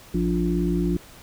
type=harmonic tone; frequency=58.27 Hz; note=A#1; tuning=in tune; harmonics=1 / 3 / 5 / 6; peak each=-27 / -23 / -27 / -27 dBFS; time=0.14-0.97 s; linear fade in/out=5 ms; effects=pink hiss -47 dBFS RMS until 1.22 s